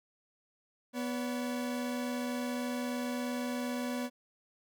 40% pulse tone pair together, 246.3 / 570 Hz, B3 / C#5, -5 / +48 cents, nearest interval octave + minor third, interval 1453 cents, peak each -33 / -40 dBFS, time 0.93-4.1 s, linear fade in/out 50 ms, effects none

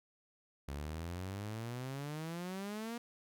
sawtooth exponential sweep, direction up, 68.7 to 239.6 Hz, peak -36 dBFS, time 0.68-2.98 s, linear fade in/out 5 ms, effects none

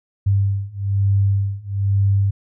sine beating tone pair, 98.5 / 99.6 Hz, G2 / G2, +9 / +28 cents, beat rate 1.1 Hz, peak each -19 / -18 dBFS, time 0.26-2.31 s, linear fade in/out 10 ms, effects none

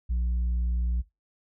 sine tone, 59.7 Hz, A#1, 42 cents sharp, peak -21 dBFS, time 0.09-1.02 s, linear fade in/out 20 ms, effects noise-tail reverb RT60 0.2 s tail -19 dB re dry + tanh soft clip ceiling -23 dBFS

